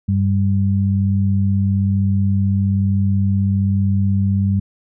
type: tone pair together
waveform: sine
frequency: 97.5 / 196.36 Hz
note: G2 / G3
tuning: -9 / +3 cents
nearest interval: octave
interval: 1212 cents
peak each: -15 / -18 dBFS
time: 0.08-4.6 s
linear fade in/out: 10 ms
effects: none